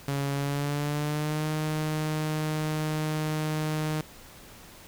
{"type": "tone with pitch glide", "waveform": "sawtooth", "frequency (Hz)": [140, 154.45], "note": ["C#3", "D#3"], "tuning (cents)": [18, -12], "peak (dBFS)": -23, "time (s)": [0.08, 4.01], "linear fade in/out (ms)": 2, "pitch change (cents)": 170, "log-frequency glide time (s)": [0.34, 1.47], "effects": ["pink hiss -49 dBFS RMS until 4.87 s"]}